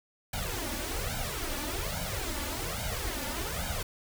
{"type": "noise with flanger", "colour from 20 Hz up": "pink", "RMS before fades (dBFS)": -34, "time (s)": [0.33, 3.83], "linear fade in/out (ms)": 5, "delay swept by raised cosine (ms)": [1.3, 3.5], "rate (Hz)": 1.2, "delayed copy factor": 0.9, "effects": []}